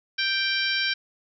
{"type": "harmonic tone", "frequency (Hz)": 784, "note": "G5", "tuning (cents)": 0, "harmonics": [2, 3, 4, 5, 6, 7], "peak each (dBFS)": [-27, -29, -30, -31, -32, -32], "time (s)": [0.18, 0.94], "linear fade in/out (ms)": 10, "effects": []}